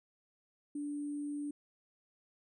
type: tone with sample-and-hold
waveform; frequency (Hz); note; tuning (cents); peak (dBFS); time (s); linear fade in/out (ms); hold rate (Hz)
sine; 291.1; D4; -15; -36; 0.75-1.51; 5; 8820
effects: resampled to 24000 Hz